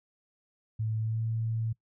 sine tone with pitch glide, 110 to 112.57 Hz, A2 to A2, 0 to +40 cents, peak -28 dBFS, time 0.79-1.73 s, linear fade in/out 10 ms, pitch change +40 cents, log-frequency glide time 0.99-1.22 s, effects noise-tail reverb RT60 0.1 s tail -22 dB re dry

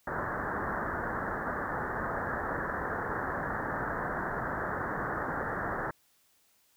white low-pass noise, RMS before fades -34 dBFS, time 0.07-5.91 s, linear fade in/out 5 ms, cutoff 1800 Hz, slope 96 dB/octave, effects white hiss -68 dBFS RMS until 6.76 s

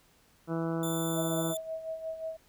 harmonic tone, 164.81 Hz, E3, in tune, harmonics 1 / 2 / 3 / 4 / 5 / 6 / 7 / 8 / 9, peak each -33 / -33 / -38 / -40 / -46 / -46 / -48 / -45 / -49 dBFS, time 0.47-1.55 s, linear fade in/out 50 ms
5% pulse tone, 3527 Hz, A7, 3 cents sharp, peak -29 dBFS, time 0.83-1.57 s, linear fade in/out 2 ms
sine tone with tremolo, 644 Hz, E5, 41 cents flat, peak -32 dBFS, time 1.15-2.37 s, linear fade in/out 10 ms, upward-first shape sine, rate 5.6 Hz, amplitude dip 65%
effects pink hiss -64 dBFS RMS until 2.48 s

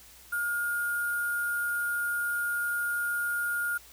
sine tone with sample-and-hold, 1422 Hz, F6, 31 cents sharp, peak -27 dBFS, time 0.32-3.78 s, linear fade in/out 10 ms, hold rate 11025 Hz, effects added 60 Hz sine -60 dBFS peak until 3.92 s + white hiss -53 dBFS RMS until 3.92 s

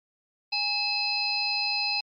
harmonic tone with a mistuned harmonic, 827 Hz, G#5, 8 cents flat, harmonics 1 / 3 / 5 / 6, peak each -34 / -29 / -29 / -30 dBFS, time 0.52-2.01 s, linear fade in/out 10 ms, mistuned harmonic 3, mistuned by +88 cents, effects MP3 48 kbps

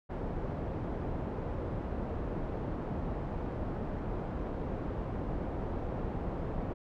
pink low-pass noise, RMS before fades -36 dBFS, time 0.09-6.74 s, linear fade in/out 20 ms, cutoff 730 Hz, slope 12 dB/octave, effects none

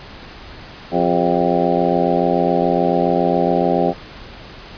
harmonic tone with a mistuned harmonic, 87.1 Hz, F2, 4 cents flat, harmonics 2 / 3 / 4 / 5 / 6 / 7 / 8 / 9, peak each -22 / -22 / -22 / -22 / -22 / -22 / -22 / -22 dBFS, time 0.91-3.94 s, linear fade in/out 50 ms, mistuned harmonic 5, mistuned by -91 cents, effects pink hiss -37 dBFS RMS until 4.77 s + resampled to 11025 Hz

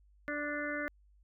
harmonic tone, 293.7 Hz, D4, in tune, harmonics 1 / 2 / 4 / 5 / 6 / 7, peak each -40 / -40 / -46 / -40 / -41 / -43 dBFS, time 0.28-0.88 s, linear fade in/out 0 ms, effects added 50 Hz sine -61 dBFS peak until 1.23 s

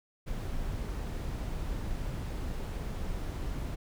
brown noise, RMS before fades -35 dBFS, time 0.26-3.76 s, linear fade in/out 20 ms, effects none

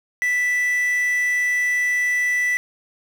triangle tone with quantisation, 1975.5 Hz, B6, in tune, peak -16 dBFS, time 0.22-2.57 s, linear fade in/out 0 ms, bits 6, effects none

